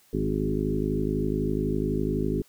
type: harmonic tone with a mistuned harmonic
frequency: 52 Hz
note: G#1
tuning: 3 cents sharp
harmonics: 1 / 2 / 3 / 4 / 5 / 6 / 7 / 8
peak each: -32 / -36 / -31 / -33 / -30 / -34 / -31 / -33 dBFS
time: 0.13-2.42 s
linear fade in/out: 5 ms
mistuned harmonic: 7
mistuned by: +20 cents
effects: white hiss -60 dBFS RMS until 2.48 s